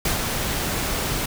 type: noise with ADSR envelope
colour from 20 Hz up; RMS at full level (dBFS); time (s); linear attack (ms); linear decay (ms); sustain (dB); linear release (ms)
pink; -21; 0.05-1.26; 4; 120; -4; 6
effects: none